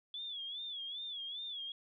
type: tone with vibrato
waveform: sine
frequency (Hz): 3412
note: G#7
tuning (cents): +46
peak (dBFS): -40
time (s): 0.14-1.72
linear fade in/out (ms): 2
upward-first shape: sine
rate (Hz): 2.5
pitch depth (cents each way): 110
effects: none